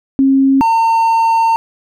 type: tone pair in turn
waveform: sine / triangle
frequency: 270.1 / 908.5 Hz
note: C#4 / A#5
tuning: -45 / -45 cents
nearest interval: octave + major sixth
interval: 2100 cents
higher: second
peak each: -7 dBFS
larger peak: neither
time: 0.19-0.61 / 0.61-1.56 s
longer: second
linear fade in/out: 0 ms
effects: none